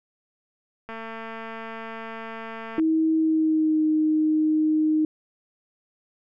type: click train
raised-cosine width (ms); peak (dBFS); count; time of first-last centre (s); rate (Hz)
0.5; -22; 430; 0.89-2.797; 225
type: tone with pitch glide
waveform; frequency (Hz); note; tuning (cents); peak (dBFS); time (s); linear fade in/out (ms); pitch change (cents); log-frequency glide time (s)
sine; 319.1 to 310.2; D#4 to D#4; +44 to -5; -18; 2.78-5.05; 2; -49; 3.16-3.84
effects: none